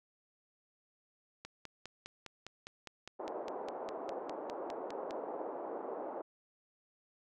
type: click train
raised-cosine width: 0.2 ms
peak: -28 dBFS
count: 19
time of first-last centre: 1.45-5.109 s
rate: 4.92 Hz
type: band-pass noise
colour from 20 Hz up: pink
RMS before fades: -42 dBFS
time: 3.19-6.22 s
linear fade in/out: 10 ms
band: 360 to 890 Hz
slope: 24 dB/octave
effects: none